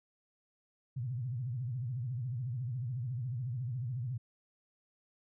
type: tone with vibrato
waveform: sine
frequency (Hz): 123.47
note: B2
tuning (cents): 0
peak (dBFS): -34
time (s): 0.96-4.18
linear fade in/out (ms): 10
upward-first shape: sine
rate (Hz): 14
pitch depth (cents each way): 170
effects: none